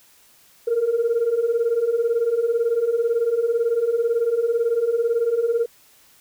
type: beating tone pair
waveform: sine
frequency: 452.5 / 470.5 Hz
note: A4 / A#4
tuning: +48 / +16 cents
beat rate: 18 Hz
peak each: -22 / -18 dBFS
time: 0.67-5.66 s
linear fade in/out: 10 ms
effects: tanh soft clip ceiling -13 dBFS + white hiss -54 dBFS RMS until 6.2 s